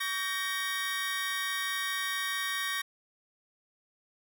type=chord; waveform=25% pulse; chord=G diminished; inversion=second; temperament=equal with one note detuned; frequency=1133.3 / 1568 / 1864.7 Hz; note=Db6 / G6 / Bb6; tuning=+38 / 0 / 0 cents; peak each=-33 / -35 / -29 dBFS; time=0-2.82 s; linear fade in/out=10 ms; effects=none